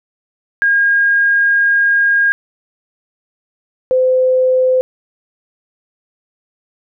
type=tone pair in turn; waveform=sine; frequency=1624 / 513.2 Hz; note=G#6 / C5; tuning=-39 / -34 cents; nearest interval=octave + minor sixth; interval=1995 cents; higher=first; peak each=-9 / -9 dBFS; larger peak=neither; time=0.62-2.32 / 3.91-4.81 s; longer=first; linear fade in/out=0 ms; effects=none